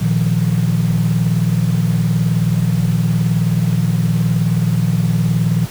sine chord, Bb suspended fourth, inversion none, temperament equal, 116.54 / 155.56 / 174.61 Hz, Bb2 / Eb3 / F3, 0 / 0 / 0 cents, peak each -16 dBFS, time 0.01-5.66 s, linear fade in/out 10 ms, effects tanh soft clip ceiling -6 dBFS + pink hiss -33 dBFS RMS until 5.7 s

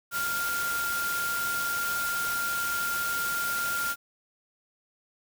sine tone in noise, 1396.9 Hz, F6, in tune, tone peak -28 dBFS, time 0.11-3.96 s, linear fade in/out 50 ms, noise white, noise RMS -34 dBFS, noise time 0.11-3.96 s, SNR +3 dB, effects none

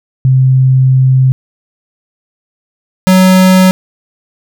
sine / square tone pair in turn, 130.81 / 186.23 Hz, C3 / F#3, 0 / +11 cents, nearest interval tritone, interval 611 cents, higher second, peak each -4 dBFS, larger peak neither, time 0.25-1.32 / 3.07-3.71 s, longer first, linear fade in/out 0 ms, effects none

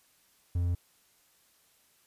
triangle tone, 87.5 Hz, F2, 4 cents sharp, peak -24 dBFS, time 0.55-0.75 s, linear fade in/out 5 ms, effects white hiss -66 dBFS RMS until 2.06 s + resampled to 32000 Hz

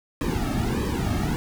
brown noise with flanger, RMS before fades -25 dBFS, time 0.21-1.36 s, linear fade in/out 0 ms, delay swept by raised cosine 1.4 to 2.05 ms, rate 1.6 Hz, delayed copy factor -1, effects none

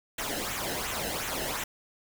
pink noise with flanger, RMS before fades -33 dBFS, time 0.18-1.64 s, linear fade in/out 5 ms, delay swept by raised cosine 0.2 to 0.88 ms, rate 2.8 Hz, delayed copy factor -0.65, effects none

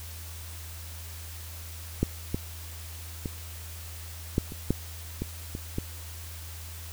clicks, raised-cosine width 3 ms, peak -10 / -15 / -19 / -10 / -25 / -10 / -17 / -22 / -16 dBFS, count 9, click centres 2.03 / 2.345 / 3.258 / 4.381 / 4.521 / 4.706 / 5.22 / 5.551 / 5.784 s, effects added 82 Hz sine -40 dBFS peak until 6.92 s + white hiss -45 dBFS RMS until 6.92 s

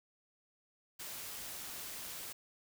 white noise, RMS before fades -45 dBFS, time 0.99-2.33 s, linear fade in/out 10 ms, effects none

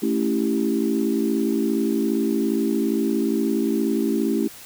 sine chord, A dominant seventh, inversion none, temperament equal, 220 / 277.2 / 329.6 / 392 Hz, A3 / C#4 / E4 / G4, 0 / 0 / 0 / 0 cents, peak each -23 / -24 / -24 / -26 dBFS, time 0.02-4.48 s, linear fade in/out 10 ms, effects tanh soft clip ceiling -8 dBFS + white hiss -42 dBFS RMS until 4.65 s

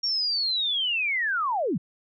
sine linear sweep, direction down, 5588 to 128.7 Hz, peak -23 dBFS, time 0.03-1.78 s, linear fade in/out 10 ms, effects none

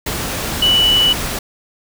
sine tone in noise, 2960 Hz, F#7, in tune, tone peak -10 dBFS, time 0.62-1.13 s, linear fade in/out 5 ms, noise pink, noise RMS -22 dBFS, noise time 0.06-1.39 s, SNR +9 dB, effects none

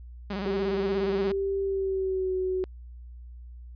sawtooth tone with vibrato, 196 Hz, G3, in tune, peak -26 dBFS, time 0.3-1.32 s, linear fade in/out 5 ms, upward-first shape square, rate 17 Hz, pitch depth 75 cents each way
sine tone with pitch glide, 392 to 372.4 Hz, G4 to F#4, 0 to +11 cents, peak -25 dBFS, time 0.46-2.64 s, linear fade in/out 0 ms, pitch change -89 cents, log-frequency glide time 1.63-2.34 s
effects added 60 Hz sine -41 dBFS peak until 3.75 s + resampled to 11025 Hz

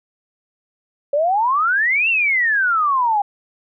sine exponential two-way sweep, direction up then down, 554.4 to 2782 to 794 Hz, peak -14 dBFS, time 1.13-3.22 s, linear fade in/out 5 ms, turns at 2.09 s, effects none

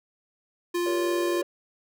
square tone, 349.2 Hz, F4, in tune, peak -25 dBFS, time 0.74-1.42 s, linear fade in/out 10 ms
triangle chord, G diminished, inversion none, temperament just, 392 / 470.4 / 564.5 Hz, G4 / Bb4 / Db5, 0 / +16 / +31 cents, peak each -34 / -34 / -30 dBFS, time 0.86-1.43 s, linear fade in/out 2 ms
effects none

